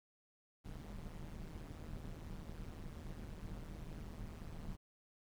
brown noise with amplitude modulation, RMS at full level -44 dBFS, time 0.64-4.77 s, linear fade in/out 20 ms, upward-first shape sine, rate 157 Hz, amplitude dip 90%, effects none

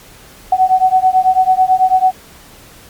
sine beating tone pair, 744 / 753.1 Hz, F#5 / F#5, +9 / +30 cents, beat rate 9.1 Hz, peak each -11 dBFS, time 0.52-2.12 s, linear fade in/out 5 ms, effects pink hiss -40 dBFS RMS until 2.89 s + MP3 96 kbps

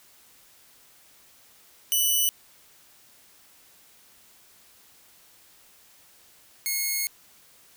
5% pulse tone pair in turn, 2974 / 2175 Hz, F#7 / C#7, +8 / -33 cents, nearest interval perfect fourth, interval 541 cents, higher first, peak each -12 / -15 dBFS, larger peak first, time 1.92-2.29 / 6.66-7.07 s, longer second, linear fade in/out 0 ms, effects white hiss -56 dBFS RMS until 7.76 s

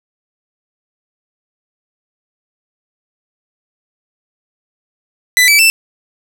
sawtooth tone with pitch steps, 1995 / 2305 / 2663 Hz, B6 / D7 / E7, +17 / -33 / +17 cents, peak -3 dBFS, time 5.37-5.7 s, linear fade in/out 0 ms, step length 110 ms, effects none

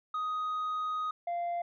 sine tone pair in turn, 1250 / 693.3 Hz, D#6 / F5, +8 / -13 cents, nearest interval minor seventh, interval 1021 cents, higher first, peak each -28 dBFS, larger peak neither, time 0.14-1.11 / 1.27-1.62 s, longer first, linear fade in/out 5 ms, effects tanh soft clip ceiling -30 dBFS

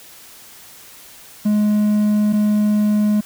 triangle tone pair in turn, 210 / 210 Hz, G#3 / G#3, +19 / +19 cents, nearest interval unison, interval 0 cents, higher neither, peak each -11 dBFS, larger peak neither, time 1.45-2.33 / 2.33-3.21 s, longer neither, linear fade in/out 10 ms, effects white hiss -42 dBFS RMS until 3.25 s

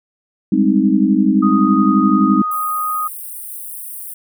sine chord, Ab major seventh, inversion third, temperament equal, 196 / 207.7 / 261.6 / 311.1 Hz, G3 / Ab3 / C4 / Eb4, 0 / 0 / 0 / 0 cents, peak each -16 dBFS, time 0.52-2.42 s, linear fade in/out 5 ms
sine tone, 1244.5 Hz, D#6, in tune, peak -17 dBFS, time 1.42-3.08 s, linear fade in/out 10 ms
white high-pass noise, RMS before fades -30 dBFS, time 2.51-4.14 s, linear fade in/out 5 ms, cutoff 8600 Hz, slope 96 dB/octave
effects none

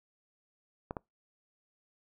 clicks, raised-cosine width 1 ms, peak -22 dBFS, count 2, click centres 0.909 / 0.968 s, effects noise-tail reverb RT60 0.2 s tail -26 dB re dry

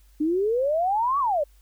sine exponential two-way sweep, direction up then down, 293.7 to 1165 to 553 Hz, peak -20 dBFS, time 0.2-1.44 s, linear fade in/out 10 ms, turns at 1.19 s, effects added 50 Hz sine -52 dBFS peak until 1.61 s + white hiss -64 dBFS RMS until 1.61 s

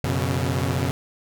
sawtooth chord, F# suspended fourth, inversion none, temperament equal with one note detuned, 90.54 / 123.47 / 138.59 Hz, F#2 / B2 / C#3, -37 / 0 / 0 cents, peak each -22 dBFS, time 0.04-0.91 s, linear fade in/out 0 ms, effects none

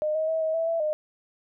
sine tone with pitch steps, 611 / 631 / 644 / 635 / 656 / 664 / 611 Hz, D#5 / D#5 / E5 / D#5 / E5 / E5 / D#5, -32 / +24 / -41 / +35 / -9 / +12 / -32 cents, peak -23 dBFS, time 0.02-0.93 s, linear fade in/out 0 ms, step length 130 ms, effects none

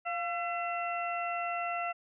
harmonic tone with a mistuned harmonic, 675 Hz, E5, 41 cents sharp, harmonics 1 / 2 / 3 / 4, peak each -34 / -37 / -42 / -39 dBFS, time 0.05-1.93 s, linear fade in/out 20 ms, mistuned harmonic 1, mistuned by +57 cents, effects none

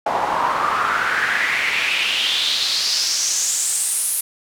pink noise with band-pass filter sweep, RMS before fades -20 dBFS, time 0.06-4.21 s, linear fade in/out 5 ms, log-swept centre 790 to 11000 Hz, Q 4.1, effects none

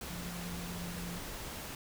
sine tone in noise, 174.61 Hz, F3, in tune, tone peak -41 dBFS, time 0.1-1.19 s, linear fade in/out 2 ms, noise pink, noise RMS -43 dBFS, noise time 0.01-1.75 s, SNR -1 dB, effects none

